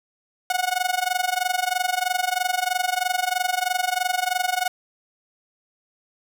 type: tone with amplitude modulation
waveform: sawtooth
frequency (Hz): 732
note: F#5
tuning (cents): -19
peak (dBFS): -14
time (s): 0.5-4.68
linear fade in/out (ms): 2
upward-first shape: sine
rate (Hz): 23.1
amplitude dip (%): 90
effects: none